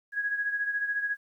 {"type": "beating tone pair", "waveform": "sine", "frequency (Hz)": [1657, 1671], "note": ["G#6", "G#6"], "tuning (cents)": [-4, 10], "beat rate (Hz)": 14, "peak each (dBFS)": [-28, -35], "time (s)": [0.12, 1.17], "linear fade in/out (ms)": 50, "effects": ["11-bit"]}